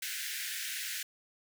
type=high-pass noise; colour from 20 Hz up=pink; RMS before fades=-38 dBFS; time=0.02-1.03 s; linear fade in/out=5 ms; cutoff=1500 Hz; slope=96 dB/octave; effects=none